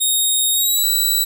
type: tone with pitch glide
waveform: 10% pulse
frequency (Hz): 3729 to 3946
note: A#7 to B7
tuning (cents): 0 to -2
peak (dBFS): -8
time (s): 0-1.25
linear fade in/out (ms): 20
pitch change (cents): +98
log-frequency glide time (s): 0.53-0.84
effects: none